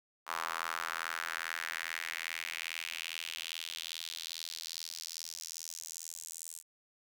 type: tone with high-pass filter sweep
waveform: sawtooth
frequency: 82.41 Hz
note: E2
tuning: in tune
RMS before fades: -41 dBFS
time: 0.26-6.63 s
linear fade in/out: 50 ms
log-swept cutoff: 1100 to 8100 Hz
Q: 2.7
effects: 10-bit